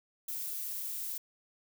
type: noise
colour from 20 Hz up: violet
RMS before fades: -38 dBFS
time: 0.28-1.18 s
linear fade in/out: 5 ms
effects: none